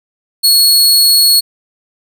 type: tone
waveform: sawtooth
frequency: 4346 Hz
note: C#8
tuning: 35 cents flat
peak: -3 dBFS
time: 0.43-1.41 s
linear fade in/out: 20 ms
effects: none